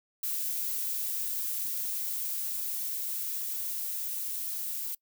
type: noise with level ramp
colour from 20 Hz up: violet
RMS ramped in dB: -32 to -35 dBFS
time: 0.23-4.95 s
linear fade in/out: 5 ms
effects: noise-tail reverb RT60 0.1 s tail -24 dB re dry